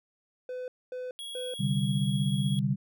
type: tone bursts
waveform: triangle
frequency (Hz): 504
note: B4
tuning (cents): +35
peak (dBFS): -32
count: 3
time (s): 0.49-1.54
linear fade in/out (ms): 2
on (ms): 190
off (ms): 240
type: tone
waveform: square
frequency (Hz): 3322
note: G#7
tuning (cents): 0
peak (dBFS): -38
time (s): 1.19-2.59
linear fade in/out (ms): 0
type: chord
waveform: sine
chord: C suspended second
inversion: none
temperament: equal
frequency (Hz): 130.81 / 146.83 / 196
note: C3 / D3 / G3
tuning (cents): 0 / 0 / 0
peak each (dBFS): -29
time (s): 1.59-2.76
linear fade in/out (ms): 20
effects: none